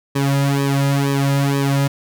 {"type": "tone with flanger", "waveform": "sawtooth", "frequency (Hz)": 139.3, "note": "C#3", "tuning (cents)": 9, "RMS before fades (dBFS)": -17, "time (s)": [0.15, 1.88], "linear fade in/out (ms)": 10, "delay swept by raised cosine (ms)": [1.4, 2.7], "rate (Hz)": 2.1, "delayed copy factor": -1, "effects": []}